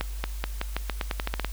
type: accelerating click train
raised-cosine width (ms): 0.3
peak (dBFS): -11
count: 13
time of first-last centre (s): 0.01-1.447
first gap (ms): 230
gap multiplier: 0.87
effects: added 50 Hz sine -31 dBFS peak until 1.52 s + white hiss -47 dBFS RMS until 1.52 s